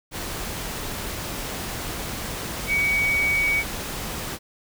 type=tone in noise; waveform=sine; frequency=2254 Hz; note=C#7; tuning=28 cents sharp; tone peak=-19 dBFS; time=2.67-3.64 s; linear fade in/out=50 ms; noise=pink; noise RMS=-31 dBFS; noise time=0.11-4.39 s; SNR=+9 dB; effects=none